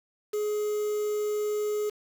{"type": "tone with quantisation", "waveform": "triangle", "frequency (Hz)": 420.5, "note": "G#4", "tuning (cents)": 22, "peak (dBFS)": -24, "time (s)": [0.33, 1.9], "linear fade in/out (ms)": 10, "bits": 7, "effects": []}